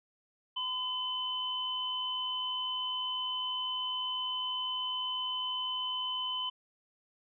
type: tone pair together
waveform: sine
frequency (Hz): 1013 / 3036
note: B5 / F#7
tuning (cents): +44 / +44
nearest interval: octave + perfect fifth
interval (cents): 1900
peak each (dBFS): -38 / -33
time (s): 0.56-6.5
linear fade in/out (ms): 10
effects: none